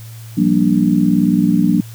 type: chord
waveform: sine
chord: G minor seventh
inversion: third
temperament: just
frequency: 176.4 / 196 / 235.2 / 294 Hz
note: F3 / G3 / Bb3 / D4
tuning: +18 / 0 / +16 / +2 cents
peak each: -16 dBFS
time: 0.37-1.81 s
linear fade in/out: 10 ms
effects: added 113 Hz sine -31 dBFS peak until 1.94 s + white hiss -42 dBFS RMS until 1.94 s